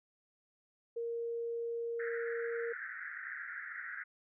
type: tone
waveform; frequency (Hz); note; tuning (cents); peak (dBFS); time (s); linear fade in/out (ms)
sine; 466.2; A#4; 0; -35; 0.96-2.73; 10
type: band-pass noise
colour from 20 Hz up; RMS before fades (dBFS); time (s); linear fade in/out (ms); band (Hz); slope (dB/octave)
pink; -44; 1.99-4.04; 10; 1400 to 2000; 96
effects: none